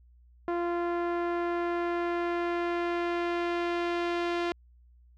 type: tone with low-pass filter sweep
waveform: sawtooth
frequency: 345.8 Hz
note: F4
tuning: 17 cents flat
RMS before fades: -30 dBFS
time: 0.48-4.52 s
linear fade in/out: 0 ms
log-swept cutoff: 1300 to 3400 Hz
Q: 1
effects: added 60 Hz sine -55 dBFS peak until 5.17 s